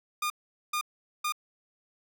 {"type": "tone bursts", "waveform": "sawtooth", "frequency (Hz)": 1215, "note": "D#6", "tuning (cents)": -42, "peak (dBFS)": -24, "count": 3, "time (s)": [0.22, 1.323], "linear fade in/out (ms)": 5, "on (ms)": 81, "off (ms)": 430, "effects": []}